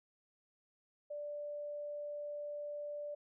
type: tone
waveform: sine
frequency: 587 Hz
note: D5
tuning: 1 cent flat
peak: -40 dBFS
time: 1.1-3.15 s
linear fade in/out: 10 ms
effects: none